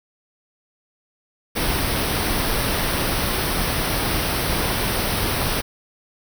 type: band-stop noise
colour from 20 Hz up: pink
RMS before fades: -22 dBFS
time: 1.55-5.62 s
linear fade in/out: 20 ms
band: 5900 to 8500 Hz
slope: 96 dB/octave
effects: none